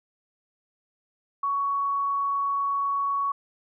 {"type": "tone", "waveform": "sine", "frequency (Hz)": 1118, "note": "C#6", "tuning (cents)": 14, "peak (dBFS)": -23, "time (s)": [1.43, 3.32], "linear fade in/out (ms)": 5, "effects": []}